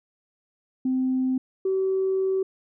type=tone pair in turn; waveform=sine; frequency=258.8 / 381.4 Hz; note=C4 / G4; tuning=-19 / -47 cents; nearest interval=perfect fifth; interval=672 cents; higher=second; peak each=-20 dBFS; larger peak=neither; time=0.85-1.38 / 1.65-2.43 s; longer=second; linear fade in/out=5 ms; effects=tanh soft clip ceiling -16 dBFS